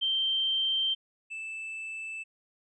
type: tone pair in turn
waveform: sine / triangle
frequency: 3136 / 2637 Hz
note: G7 / E7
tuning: 0 / 0 cents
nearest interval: minor third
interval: 300 cents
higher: first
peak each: -25 / -34 dBFS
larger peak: first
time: 0.01-0.95 / 1.3-2.24 s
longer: neither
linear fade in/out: 20 ms
effects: resampled to 24000 Hz